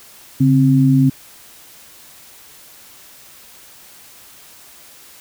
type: tone pair together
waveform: sine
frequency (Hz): 140 / 263.9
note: C#3 / C4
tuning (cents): +18 / +15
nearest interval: major seventh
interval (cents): 1097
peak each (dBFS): -12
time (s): 0.4-1.1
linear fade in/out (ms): 10
effects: white hiss -43 dBFS RMS until 5.2 s